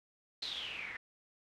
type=noise with low-pass filter sweep; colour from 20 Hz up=white; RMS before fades=-42 dBFS; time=0.42-0.97 s; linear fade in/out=5 ms; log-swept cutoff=4200 to 1900 Hz; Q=9.1; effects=none